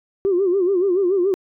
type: tone with vibrato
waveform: sine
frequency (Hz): 374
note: F#4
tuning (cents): +19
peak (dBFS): -14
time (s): 0.25-1.34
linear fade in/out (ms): 0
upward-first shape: sine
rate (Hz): 7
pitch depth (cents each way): 130
effects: tanh soft clip ceiling -10 dBFS